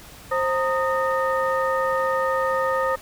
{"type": "tone cluster", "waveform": "sine", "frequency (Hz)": [528, 919, 1242, 1832], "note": ["C5", "A#5", "D#6", "A#6"], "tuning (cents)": [16, -25, -3, -31], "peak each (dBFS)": [-22, -28, -24, -29], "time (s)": [0.31, 2.96], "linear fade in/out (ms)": 10, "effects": ["tanh soft clip ceiling -10 dBFS", "pink hiss -44 dBFS RMS until 3.01 s"]}